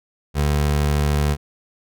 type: tone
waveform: 25% pulse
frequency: 73.4 Hz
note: D2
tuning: in tune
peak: -13 dBFS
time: 0.34-1.37 s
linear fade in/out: 50 ms
effects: none